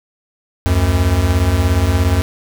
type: beating tone pair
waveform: square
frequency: 73.42 / 90.42 Hz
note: D2 / F#2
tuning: 0 / -39 cents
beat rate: 17 Hz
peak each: -17 / -14 dBFS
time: 0.66-2.22 s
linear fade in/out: 0 ms
effects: none